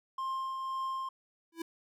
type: tone with tremolo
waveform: triangle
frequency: 1058 Hz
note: C6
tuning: 19 cents sharp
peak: -30 dBFS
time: 0.18-1.09 s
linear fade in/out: 5 ms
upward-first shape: triangle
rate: 1.9 Hz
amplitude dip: 35%
type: tone with exponential growth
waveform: square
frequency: 331 Hz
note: E4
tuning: 7 cents sharp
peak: -33 dBFS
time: 1.52-1.62 s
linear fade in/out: 5 ms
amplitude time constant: 21 ms
effects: none